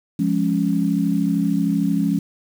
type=chord; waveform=sine; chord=Db major; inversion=first; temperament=equal; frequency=174.61 / 207.7 / 277.2 Hz; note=F3 / Ab3 / Db4; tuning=0 / 0 / 0 cents; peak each=-21 / -21 / -21 dBFS; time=0.19-2.19 s; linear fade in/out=5 ms; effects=7-bit